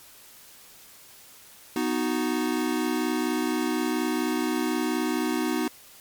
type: chord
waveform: square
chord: B major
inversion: none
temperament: equal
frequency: 246.9 / 311.1 / 370 Hz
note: B3 / D#4 / F#4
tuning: 0 / 0 / 0 cents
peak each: -29 / -28 / -31 dBFS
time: 1.76-5.68 s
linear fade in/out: 2 ms
effects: white hiss -50 dBFS RMS until 6 s + MP3 96 kbps